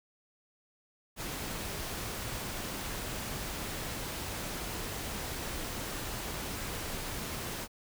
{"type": "noise", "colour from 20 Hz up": "pink", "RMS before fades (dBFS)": -38, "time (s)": [1.16, 7.68], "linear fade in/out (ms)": 50, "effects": []}